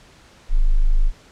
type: tone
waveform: sine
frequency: 25.96 Hz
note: G#0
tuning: in tune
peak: -11 dBFS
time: 0.49-1.12 s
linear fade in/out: 50 ms
effects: pink hiss -49 dBFS RMS until 1.31 s + low-pass 7000 Hz 12 dB/octave